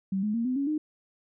sine tone with pitch steps, 192.6 / 211.2 / 231.7 / 254.1 / 278.7 / 305.7 Hz, G3 / G#3 / A#3 / B3 / C#4 / D#4, -30 / +29 / -10 / +49 / +9 / -30 cents, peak -25 dBFS, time 0.12-0.78 s, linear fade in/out 5 ms, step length 110 ms, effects none

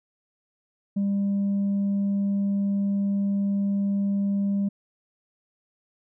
sine tone with tanh clipping, 199.4 Hz, G3, 30 cents sharp, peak -22 dBFS, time 0.96-4.69 s, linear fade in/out 10 ms, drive 1 dB, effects none

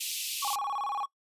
pink high-pass noise, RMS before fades -34 dBFS, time 0-0.56 s, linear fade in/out 10 ms, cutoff 2600 Hz, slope 48 dB/octave
triangle tone with vibrato, 955 Hz, A#5, 42 cents sharp, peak -28 dBFS, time 0.42-1.06 s, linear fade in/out 10 ms, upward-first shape square, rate 18 Hz, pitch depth 270 cents each way
effects noise-tail reverb RT60 0.1 s tail -21 dB re dry + resampled to 32000 Hz

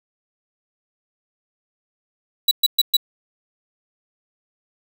45% pulse tone bursts, 3925 Hz, B7, 11 cents flat, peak -12 dBFS, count 4, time 2.48-2.968 s, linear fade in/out 5 ms, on 32 ms, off 120 ms, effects 7-bit

